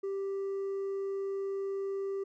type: tone with hard clipping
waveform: triangle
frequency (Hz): 392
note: G4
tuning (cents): 0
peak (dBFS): -31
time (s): 0.03-2.24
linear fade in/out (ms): 10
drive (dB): 1
effects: none